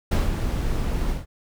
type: noise with ADSR envelope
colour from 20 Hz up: brown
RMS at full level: -17 dBFS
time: 0.11-1.26 s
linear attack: 10 ms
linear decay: 170 ms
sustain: -7 dB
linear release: 150 ms
effects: none